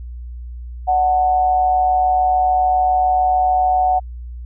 sine tone with amplitude modulation, 740 Hz, F#5, in tune, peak -10 dBFS, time 0.87-4 s, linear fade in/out 20 ms, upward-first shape sine, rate 147 Hz, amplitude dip 50%, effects added 60 Hz sine -28 dBFS peak until 4.45 s

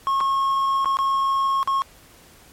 triangle tone with dropouts, 1087 Hz, C#6, 34 cents flat, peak -16 dBFS, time 0.07-1.82 s, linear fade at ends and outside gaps 0 ms, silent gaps 0.204-0.209 / 0.846-0.857 / 0.97-0.988 / 1.63-1.675 s, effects pink hiss -50 dBFS RMS until 2.52 s + MP3 64 kbps

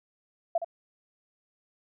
sine tone with echo, 674 Hz, E5, 38 cents sharp, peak -22 dBFS, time 0.55-0.58 s, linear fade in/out 5 ms, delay 66 ms, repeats 1, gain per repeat -8 dB, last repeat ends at 0.646 s, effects none

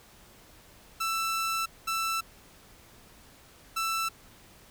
sawtooth tone bursts at uneven times, 1328 Hz, E6, 12 cents sharp, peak -24 dBFS, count 3, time 1-1.66 / 1.87-2.21 / 3.76-4.09 s, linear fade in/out 10 ms, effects pink hiss -55 dBFS RMS until 4.7 s

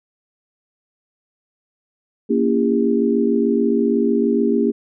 sine chord, A# diminished seventh, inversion none, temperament just, 233.1 / 279.7 / 335.6 / 402.8 Hz, A#3 / C#4 / E4 / G4, 0 / +16 / +31 / +47 cents, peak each -18 / -21 / -23 / -19 dBFS, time 2.29-4.72 s, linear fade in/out 20 ms, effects none

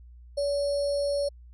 sine tone with sample-and-hold, 569 Hz, C#5, 45 cents sharp, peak -24 dBFS, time 0.37-1.29 s, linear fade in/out 10 ms, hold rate 4900 Hz, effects added 60 Hz sine -46 dBFS peak until 1.53 s + resampled to 24000 Hz

